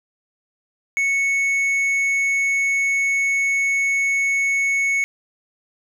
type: tone with tanh clipping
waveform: sine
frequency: 2210 Hz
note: C#7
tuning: 6 cents flat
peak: -18 dBFS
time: 0.97-5.04 s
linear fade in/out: 0 ms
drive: 6 dB
effects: none